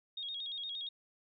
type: tone with vibrato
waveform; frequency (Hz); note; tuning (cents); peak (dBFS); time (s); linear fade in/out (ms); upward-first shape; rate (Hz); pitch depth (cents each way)
sine; 3500; A7; -10; -38; 0.17-0.89; 5; square; 8.6; 98
effects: none